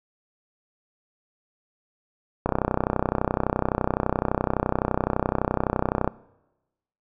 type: click train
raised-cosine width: 1 ms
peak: -7 dBFS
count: 116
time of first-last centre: 2.46-6.076 s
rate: 31.8 Hz
effects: noise-tail reverb RT60 1.0 s tail -21 dB re dry